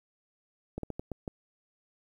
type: slowing click train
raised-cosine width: 2 ms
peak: -22 dBFS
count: 6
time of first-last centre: 0.78-1.278 s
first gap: 53 ms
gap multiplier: 1.32
effects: 10-bit